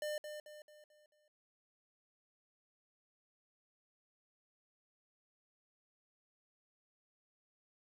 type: tone with echo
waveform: square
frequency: 600 Hz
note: D5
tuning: 37 cents sharp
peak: -38 dBFS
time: 0.02-0.18 s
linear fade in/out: 2 ms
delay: 220 ms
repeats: 5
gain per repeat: -7 dB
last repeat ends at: 1.28 s
effects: none